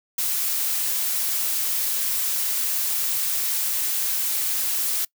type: noise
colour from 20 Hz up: blue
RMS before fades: -24 dBFS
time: 0.18-5.05 s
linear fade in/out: 5 ms
effects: noise-tail reverb RT60 0.1 s tail -24 dB re dry